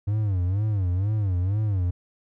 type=tone with vibrato; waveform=triangle; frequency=98 Hz; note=G2; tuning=in tune; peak=-19 dBFS; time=0.07-1.91 s; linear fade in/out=10 ms; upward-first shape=sine; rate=2.1 Hz; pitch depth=180 cents each way; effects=none